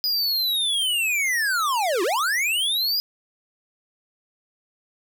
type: linear two-way sweep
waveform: square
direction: down then up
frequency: 4978 to 329 to 4978 Hz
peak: -21 dBFS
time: 0.04-3 s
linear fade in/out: 0 ms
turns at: 2.03 s
effects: none